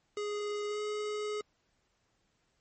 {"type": "tone with pitch glide", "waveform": "square", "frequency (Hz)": [415.3, 420.9], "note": ["G#4", "G#4"], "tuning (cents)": [0, 23], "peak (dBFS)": -34, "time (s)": [0.17, 1.41], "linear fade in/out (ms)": 2, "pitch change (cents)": 23, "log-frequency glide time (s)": [0.67, 0.8], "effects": ["pink hiss -75 dBFS RMS until 2.6 s", "MP3 32 kbps"]}